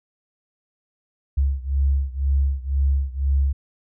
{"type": "beating tone pair", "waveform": "sine", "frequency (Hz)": [68, 70], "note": ["C#2", "C#2"], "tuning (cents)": [-33, 18], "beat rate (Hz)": 2, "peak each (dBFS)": [-20, -22], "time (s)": [1.37, 3.53], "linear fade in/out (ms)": 10, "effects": []}